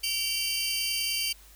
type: tone cluster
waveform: sawtooth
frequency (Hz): 2307 / 2764 / 3092 / 4653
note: D7 / F7 / G7 / D8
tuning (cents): -31 / -19 / -24 / -17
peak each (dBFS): -34 / -32 / -30 / -27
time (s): 0.03-1.33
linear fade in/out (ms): 10
effects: added 50 Hz sine -53 dBFS peak until 1.55 s + white hiss -55 dBFS RMS until 1.55 s